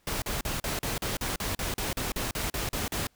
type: noise bursts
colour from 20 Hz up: pink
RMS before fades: -31 dBFS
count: 16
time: 0.07-3.07 s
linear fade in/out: 2 ms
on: 150 ms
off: 40 ms
effects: pink hiss -67 dBFS RMS until 3.15 s